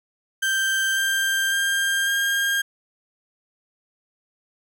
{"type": "tone with pitch steps", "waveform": "35% pulse", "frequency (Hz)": [1569, 1582.7, 1596.4, 1610.3], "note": ["G6", "G6", "G6", "G6"], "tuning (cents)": [1, 16, 31, 46], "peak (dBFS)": -18, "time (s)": [0.42, 2.62], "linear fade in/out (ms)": 10, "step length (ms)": 550, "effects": []}